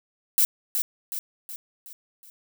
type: noise with echo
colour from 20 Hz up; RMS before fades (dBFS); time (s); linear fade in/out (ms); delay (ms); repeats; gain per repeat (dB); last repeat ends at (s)
violet; -19; 0.38-0.45; 0; 370; 5; -6; 2.3
effects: none